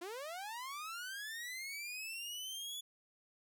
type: linear sweep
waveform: sawtooth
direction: up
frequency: 329.6 to 3448 Hz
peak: -39 dBFS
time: 0.01-2.81 s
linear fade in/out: 10 ms
effects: none